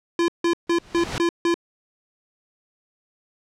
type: tone bursts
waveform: square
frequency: 341 Hz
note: F4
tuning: 41 cents flat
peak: -18 dBFS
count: 6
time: 0.19-1.542 s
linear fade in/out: 2 ms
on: 92 ms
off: 160 ms
type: noise with exponential growth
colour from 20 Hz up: pink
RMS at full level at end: -24 dBFS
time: 0.67-1.18 s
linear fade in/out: 0 ms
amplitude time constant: 110 ms
effects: low-pass 6000 Hz 12 dB/octave